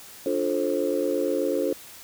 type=chord; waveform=sine; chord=D minor seventh; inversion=none; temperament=just; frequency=293.7 / 352.4 / 440.5 / 528.6 Hz; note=D4 / F4 / A4 / C5; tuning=0 / +16 / +2 / +18 cents; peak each=-28 / -28 / -27 / -26 dBFS; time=0.26-1.73 s; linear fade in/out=2 ms; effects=tanh soft clip ceiling -13 dBFS + white hiss -45 dBFS RMS until 2.03 s